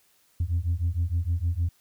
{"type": "beating tone pair", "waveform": "sine", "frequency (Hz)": [82.41, 88.91], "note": ["E2", "F2"], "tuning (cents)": [0, 31], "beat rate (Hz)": 6.5, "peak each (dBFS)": -25, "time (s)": [0.4, 1.69], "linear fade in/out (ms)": 5, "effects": ["tanh soft clip ceiling -19 dBFS", "white hiss -64 dBFS RMS until 1.8 s"]}